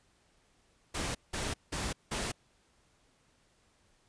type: noise bursts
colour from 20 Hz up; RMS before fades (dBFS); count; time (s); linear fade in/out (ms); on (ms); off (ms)
pink; -35; 4; 0.94-2.32; 10; 210; 180
effects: pink hiss -69 dBFS RMS until 4.08 s + resampled to 22050 Hz